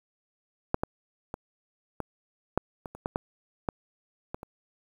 clicks, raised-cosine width 1 ms, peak -9 / -13 / -20 / -17 / -9 / -23 / -28 / -15 / -13 / -13 / -19 / -26 dBFS, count 12, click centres 0.744 / 0.835 / 1.341 / 2.003 / 2.576 / 2.858 / 2.95 / 3.059 / 3.159 / 3.688 / 4.345 / 4.431 s, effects 8-bit

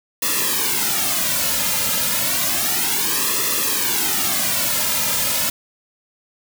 white noise with flanger, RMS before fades -20 dBFS, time 0.22-5.5 s, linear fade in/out 5 ms, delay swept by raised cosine 1.3 to 2.7 ms, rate 0.31 Hz, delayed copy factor -1, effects none

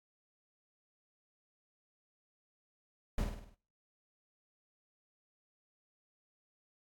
brown noise with echo, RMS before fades -32 dBFS, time 3.18-3.24 s, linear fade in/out 2 ms, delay 51 ms, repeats 6, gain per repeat -5 dB, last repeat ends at 3.546 s, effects noise-tail reverb RT60 0.5 s tail -25 dB re dry + AAC 64 kbps

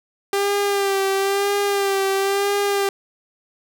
sawtooth tone with vibrato, 396.4 Hz, G4, 19 cents sharp, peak -14 dBFS, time 0.33-2.89 s, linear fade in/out 2 ms, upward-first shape sine, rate 1 Hz, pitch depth 36 cents each way, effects none

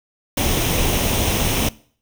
pink noise with comb filter, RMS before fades -19 dBFS, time 0.37-1.69 s, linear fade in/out 5 ms, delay 0.33 ms, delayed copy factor +0.5, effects noise-tail reverb RT60 0.5 s tail -21 dB re dry

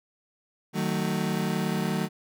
35% pulse chord, D# diminished, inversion none, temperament just, 155.56 / 186.68 / 224 Hz, D#3 / F#3 / A3, 0 / +16 / +31 cents, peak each -29 / -27 / -29 dBFS, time 0.73-2.09 s, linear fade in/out 50 ms, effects none

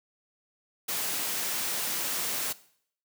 white high-pass noise, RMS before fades -31 dBFS, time 0.88-2.53 s, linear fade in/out 10 ms, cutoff 140 Hz, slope 12 dB/octave, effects noise-tail reverb RT60 0.6 s tail -18 dB re dry

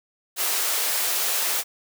white high-pass noise, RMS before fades -24 dBFS, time 0.36-1.64 s, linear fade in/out 50 ms, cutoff 400 Hz, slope 24 dB/octave, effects none

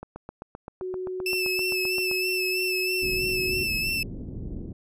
click train, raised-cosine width 1 ms, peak -23 dBFS, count 17, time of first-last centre 0.03-2.113 s, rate 7.68 Hz
sine tone, 370 Hz, F#4, in tune, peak -29 dBFS, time 0.81-3.64 s, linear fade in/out 10 ms
30% pulse tone with vibrato, 2637 Hz, E7, in tune, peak -22 dBFS, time 1.26-4.03 s, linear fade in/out 2 ms, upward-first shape sine, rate 3.1 Hz, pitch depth 37 cents each way
pink low-pass noise, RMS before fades -35 dBFS, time 3.02-4.73 s, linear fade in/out 5 ms, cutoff 370 Hz, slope 24 dB/octave
effects resampled to 32000 Hz

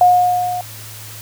sine tone with level ramp, 720 Hz, F#5, 47 cents flat, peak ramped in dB -5 to -20 dBFS, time 0.01-0.61 s, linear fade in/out 2 ms, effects added 108 Hz sine -36 dBFS peak until 1.21 s + white hiss -35 dBFS RMS until 1.21 s

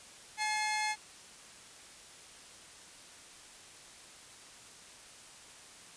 sawtooth tone pair together, 855.1 / 2133 Hz, A5 / C7, -50 / +33 cents, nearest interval octave + major third, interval 1583 cents, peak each -29 / -32 dBFS, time 0.37-0.96 s, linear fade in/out 50 ms, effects white hiss -53 dBFS RMS until 5.96 s + resampled to 22050 Hz

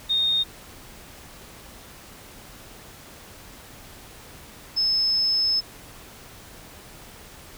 sine tone pair in turn, 3691 / 5220 Hz, A#7 / E8, -18 / -18 cents, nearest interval tritone, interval 600 cents, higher second, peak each -19 dBFS, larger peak neither, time 0.09-0.44 / 4.76-5.61 s, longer second, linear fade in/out 20 ms, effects pink hiss -45 dBFS RMS until 7.57 s

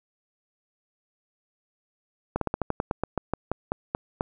slowing click train, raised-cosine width 1 ms, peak -11 dBFS, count 15, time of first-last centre 2.36-4.209 s, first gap 53 ms, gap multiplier 1.13, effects none

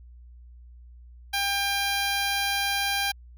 10% pulse tone, 798 Hz, G5, 31 cents sharp, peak -16 dBFS, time 1.33-3.12 s, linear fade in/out 10 ms, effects added 60 Hz sine -45 dBFS peak until 3.37 s

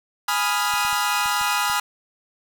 sawtooth chord, F half-diminished seventh, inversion first, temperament equal, 830.6 / 987.8 / 1244.5 / 1396.9 Hz, Ab5 / Cb6 / Eb6 / F6, 0 / 0 / 0 / 0 cents, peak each -22 dBFS, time 0.28-1.8 s, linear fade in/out 5 ms
clicks, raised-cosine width 5 ms, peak -32 dBFS, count 6, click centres 0.738 / 0.85 / 0.929 / 1.259 / 1.413 / 1.699 s
effects none

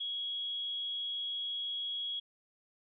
sine tone with amplitude modulation, 3322 Hz, G#7, in tune, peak -33 dBFS, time 0-2.2 s, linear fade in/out 10 ms, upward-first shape sine, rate 240 Hz, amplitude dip 30%, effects none

